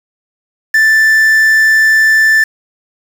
triangle tone with quantisation, 1764 Hz, A6, 4 cents sharp, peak -4 dBFS, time 0.74-2.44 s, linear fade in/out 5 ms, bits 4, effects none

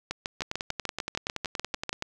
two click trains, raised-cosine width 0.2 ms, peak -13 / -14 dBFS, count 13 / 18, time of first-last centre 0.11-1.893 / 0.42-2.024 s, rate 6.73 / 10.6 Hz, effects none

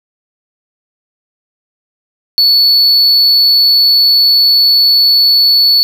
triangle tone, 4435 Hz, C#8, in tune, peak -4 dBFS, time 2.38-5.83 s, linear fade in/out 0 ms, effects none

